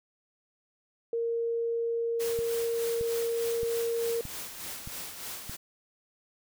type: tone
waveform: sine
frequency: 463.9 Hz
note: A#4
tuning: 8 cents flat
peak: -27 dBFS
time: 1.13-4.21 s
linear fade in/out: 2 ms
type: noise with tremolo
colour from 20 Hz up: white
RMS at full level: -38 dBFS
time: 2.19-5.57 s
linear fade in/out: 20 ms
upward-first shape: sine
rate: 3.3 Hz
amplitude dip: 50%
type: click train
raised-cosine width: 5 ms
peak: -28 dBFS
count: 6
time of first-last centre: 2.39-5.496 s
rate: 1.61 Hz
effects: none